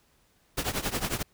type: noise with tremolo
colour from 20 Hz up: pink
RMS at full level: -27 dBFS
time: 0.57-1.23 s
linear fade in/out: 10 ms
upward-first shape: triangle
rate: 11 Hz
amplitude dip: 90%
effects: pink hiss -66 dBFS RMS until 1.33 s